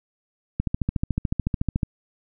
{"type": "click train", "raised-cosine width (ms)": 5, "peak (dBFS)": -10, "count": 18, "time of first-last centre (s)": [0.6, 1.832], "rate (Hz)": 13.8, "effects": []}